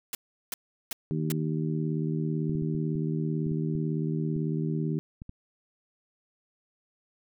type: noise bursts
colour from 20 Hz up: white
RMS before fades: -33 dBFS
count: 4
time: 0.13-1.32 s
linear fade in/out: 2 ms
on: 20 ms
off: 370 ms
type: harmonic tone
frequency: 78 Hz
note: D#2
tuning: 5 cents sharp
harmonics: 2 / 3 / 4 / 5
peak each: -28 / -34 / -35 / -37 dBFS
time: 1.11-4.99 s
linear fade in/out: 0 ms
type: clicks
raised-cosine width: 5 ms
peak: -28 dBFS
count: 11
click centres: 2.496 / 2.553 / 2.622 / 2.749 / 2.955 / 3.466 / 3.516 / 3.754 / 4.364 / 5.219 / 5.294 s
effects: none